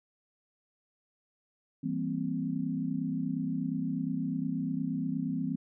sine chord, C dominant seventh, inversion first, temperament equal, 164.81 / 196 / 233.1 / 261.6 Hz, E3 / G3 / Bb3 / C4, 0 / 0 / 0 / 0 cents, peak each -35 / -37 / -37 / -33 dBFS, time 1.83-5.56 s, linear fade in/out 10 ms, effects none

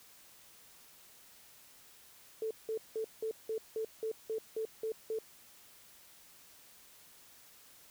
sine tone bursts, 441.7 Hz, A4, 7 cents sharp, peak -33 dBFS, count 11, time 2.42-5.188 s, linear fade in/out 2 ms, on 88 ms, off 180 ms, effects white hiss -59 dBFS RMS until 7.9 s

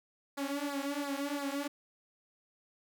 sawtooth tone with flanger, 282.8 Hz, C#4, 35 cents sharp, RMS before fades -36 dBFS, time 0.37-1.68 s, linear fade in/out 10 ms, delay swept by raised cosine 0.32 to 4.82 ms, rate 2.9 Hz, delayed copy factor -0.95, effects none

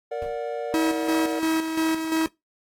triangle chord, Bb augmented, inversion none, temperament just, 466.2 / 582.7 / 728.4 Hz, Bb4 / D5 / F#5, 0 / -14 / -27 cents, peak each -28 / -29 / -32 dBFS, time 0.11-1.4 s, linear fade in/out 10 ms
brown noise with exponential decay, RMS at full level -31 dBFS, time 0.22-0.41 s, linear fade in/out 0 ms, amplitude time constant 40 ms
45% pulse tone with tremolo, 321 Hz, E4, 46 cents flat, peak -20 dBFS, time 0.74-2.26 s, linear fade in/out 0 ms, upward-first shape square, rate 2.9 Hz, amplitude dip 50%
effects noise-tail reverb RT60 0.2 s tail -23 dB re dry + AAC 64 kbps

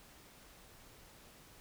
silence, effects pink hiss -59 dBFS RMS until 1.6 s

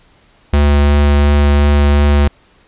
square tone with vibrato, 72.3 Hz, D2, 27 cents flat, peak -8 dBFS, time 0.53-2.28 s, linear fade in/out 5 ms, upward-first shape triangle, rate 2.8 Hz, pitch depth 10 cents each way, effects pink hiss -50 dBFS RMS until 2.67 s + resampled to 8000 Hz

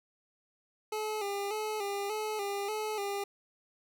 25% pulse tone with vibrato, 415.3 Hz, G#4, in tune, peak -29 dBFS, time 0.92-3.24 s, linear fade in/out 5 ms, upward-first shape square, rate 1.7 Hz, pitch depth 59 cents each way, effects none

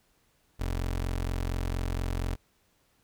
25% pulse tone, 44.26 Hz, F1, 24 cents sharp, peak -25 dBFS, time 0.59-2.36 s, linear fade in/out 20 ms, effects pink hiss -69 dBFS RMS until 3.03 s

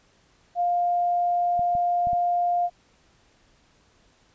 sine tone, 703 Hz, F5, 11 cents sharp, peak -20 dBFS, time 0.55-2.7 s, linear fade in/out 50 ms
clicks, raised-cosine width 5 ms, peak -26 dBFS, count 4, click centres 1.594 / 1.752 / 2.071 / 2.132 s
effects pink hiss -61 dBFS RMS until 4.34 s + resampled to 16000 Hz

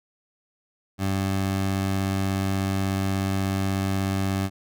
20% pulse tone, 96.5 Hz, G2, 27 cents flat, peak -18 dBFS, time 0.98-4.5 s, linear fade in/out 50 ms, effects none

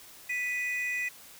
triangle tone pair together, 1975.5 / 2489 Hz, B6 / D#7, 0 / 0 cents, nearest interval major third, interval 400 cents, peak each -30 / -31 dBFS, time 0.29-1.09 s, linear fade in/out 10 ms, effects white hiss -51 dBFS RMS until 1.39 s

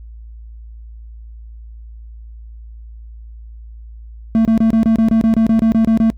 triangle tone bursts, 223.9 Hz, A3, 30 cents sharp, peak -7 dBFS, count 14, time 4.35-6.101 s, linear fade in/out 0 ms, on 100 ms, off 27 ms, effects noise-tail reverb RT60 0.1 s tail -23 dB re dry + added 56 Hz sine -32 dBFS peak until 6.17 s

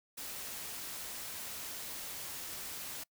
white noise, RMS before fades -43 dBFS, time 0.17-3.04 s, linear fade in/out 10 ms, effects noise-tail reverb RT60 0.1 s tail -25 dB re dry

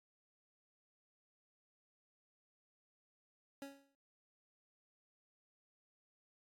25% pulse tone with exponential decay, 277.2 Hz, C#4, in tune, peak -40 dBFS, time 3.62-3.95 s, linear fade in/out 1 ms, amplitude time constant 70 ms, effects AAC 64 kbps

